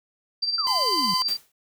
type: tone with tremolo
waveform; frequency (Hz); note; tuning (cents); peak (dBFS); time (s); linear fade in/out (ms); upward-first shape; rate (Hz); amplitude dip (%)
sine; 4692; D8; -2; -20; 0.42-1.37; 10; sine; 18; 60
type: exponential sweep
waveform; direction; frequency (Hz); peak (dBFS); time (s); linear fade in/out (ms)
sine; down; 1396.9 to 170.9; -29; 0.58-1.14; 2
type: tone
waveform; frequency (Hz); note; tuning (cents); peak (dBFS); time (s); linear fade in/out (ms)
45% pulse; 1022; C6; -41; -24; 0.67-1.22; 0
type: noise with exponential decay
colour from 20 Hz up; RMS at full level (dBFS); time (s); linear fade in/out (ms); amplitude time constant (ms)
white; -32; 1.28-1.52; 5; 51
effects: none